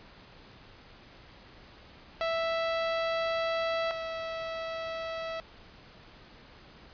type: tone pair in turn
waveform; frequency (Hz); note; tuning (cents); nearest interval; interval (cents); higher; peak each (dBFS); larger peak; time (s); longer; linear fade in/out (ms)
sawtooth; 659.3 / 654.4; E5 / E5; 0 / -13; unison; 13; first; -24 / -30; first; 2.21-3.91 / 3.91-5.4; first; 0
effects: pink hiss -53 dBFS RMS until 6.93 s + resampled to 11025 Hz